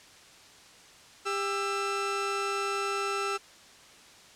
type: tone pair together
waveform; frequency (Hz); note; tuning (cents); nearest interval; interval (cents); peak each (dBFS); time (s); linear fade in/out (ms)
sawtooth; 398.7 / 1329; G4 / E6; +29 / +14; octave + major sixth; 2085; -28 / -27; 1.25-3.38; 20
effects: white hiss -53 dBFS RMS until 4.35 s + low-pass 7000 Hz 12 dB/octave